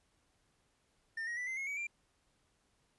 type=tone with pitch steps; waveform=triangle; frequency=1805 / 1889.3 / 1977.5 / 2070 / 2166 / 2268 / 2373 Hz; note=A6 / A#6 / B6 / C7 / C#7 / C#7 / D7; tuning=+44 / +23 / +2 / -19 / -41 / +39 / +17 cents; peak=-35 dBFS; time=1.17-1.87 s; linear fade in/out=5 ms; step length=100 ms; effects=pink hiss -75 dBFS RMS until 2.98 s + resampled to 24000 Hz